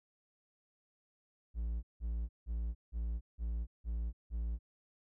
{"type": "tone bursts", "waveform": "triangle", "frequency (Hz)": 57, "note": "A#1", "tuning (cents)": -38, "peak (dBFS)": -32, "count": 7, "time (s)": [1.54, 4.59], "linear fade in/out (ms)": 50, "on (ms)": 290, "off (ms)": 170, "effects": []}